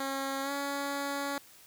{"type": "tone with pitch glide", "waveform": "10% pulse", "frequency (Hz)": [271.7, 281.1], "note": ["C#4", "C#4"], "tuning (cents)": [-35, 24], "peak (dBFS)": -24, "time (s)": [0, 1.38], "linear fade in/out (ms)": 2, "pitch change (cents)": 59, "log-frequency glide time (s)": [0.42, 0.51], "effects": ["white hiss -56 dBFS RMS until 1.66 s"]}